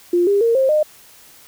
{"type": "tone with pitch steps", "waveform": "sine", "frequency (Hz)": [350.2, 402.3, 462.1, 530.8, 609.7], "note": ["F4", "G4", "A#4", "C5", "D#5"], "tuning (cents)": [5, 45, -15, 25, -35], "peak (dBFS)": -12, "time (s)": [0.13, 0.83], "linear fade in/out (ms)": 5, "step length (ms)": 140, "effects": ["white hiss -46 dBFS RMS until 1.47 s"]}